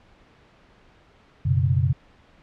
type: chord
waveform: sine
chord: F# suspended fourth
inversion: none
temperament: equal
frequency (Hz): 92.5 / 123.47 / 138.59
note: F#2 / B2 / C#3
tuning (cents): 0 / 0 / 0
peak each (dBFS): -22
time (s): 1.45-1.93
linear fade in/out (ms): 10
effects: pink hiss -55 dBFS RMS until 2.42 s + low-pass 3000 Hz 12 dB/octave